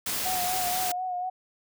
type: noise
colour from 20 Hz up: white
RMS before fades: -30 dBFS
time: 0.06-0.92 s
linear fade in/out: 5 ms
type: tone with vibrato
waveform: sine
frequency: 730 Hz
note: F#5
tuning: 24 cents flat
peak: -28 dBFS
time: 0.25-1.3 s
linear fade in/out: 10 ms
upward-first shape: sine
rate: 4.1 Hz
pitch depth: 36 cents each way
effects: none